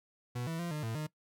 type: tone with pitch steps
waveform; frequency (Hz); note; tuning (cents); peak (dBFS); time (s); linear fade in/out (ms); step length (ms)
40% pulse; 122.4 / 164 / 172.3 / 151.2 / 112.4 / 153.2; B2 / E3 / F3 / D#3 / A2 / D#3; -15 / -9 / -23 / -49 / +37 / -27; -34; 0.35-1.07; 10; 120
effects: noise-tail reverb RT60 0.1 s tail -20 dB re dry